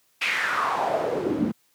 pink noise with band-pass filter sweep, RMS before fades -25 dBFS, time 0.21-1.52 s, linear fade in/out 10 ms, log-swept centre 2600 to 220 Hz, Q 3.9, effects white hiss -65 dBFS RMS until 1.74 s + high-pass 100 Hz 12 dB/octave

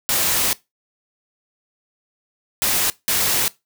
white noise bursts at uneven times, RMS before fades -19 dBFS, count 3, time 0.09-0.53 / 2.62-2.9 / 3.08-3.48 s, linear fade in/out 0 ms, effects noise-tail reverb RT60 0.2 s tail -20 dB re dry

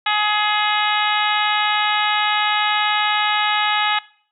harmonic tone, 420.7 Hz, G#4, 22 cents sharp, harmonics 2 / 3 / 4 / 5 / 6 / 7 / 8 / 9, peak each -21 / -23 / -24 / -25 / -26 / -26 / -27 / -28 dBFS, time 0.06-3.99 s, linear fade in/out 5 ms, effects noise-tail reverb RT60 0.5 s tail -20 dB re dry

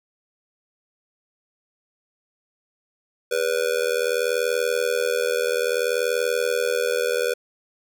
square tone with amplitude modulation, 488.2 Hz, B4, 20 cents flat, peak -17 dBFS, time 3.31-7.34 s, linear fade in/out 10 ms, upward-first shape sine, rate 80.6 Hz, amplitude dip 95%, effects none

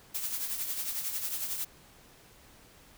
blue noise with tremolo, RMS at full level -32 dBFS, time 0.14-1.65 s, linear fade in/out 10 ms, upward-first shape triangle, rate 11 Hz, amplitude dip 60%, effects pink hiss -57 dBFS RMS until 2.97 s

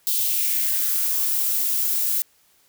violet noise with high-pass filter sweep, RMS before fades -22 dBFS, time 0.07-2.22 s, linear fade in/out 0 ms, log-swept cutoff 3700 to 250 Hz, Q 2.4, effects white hiss -60 dBFS RMS until 2.68 s

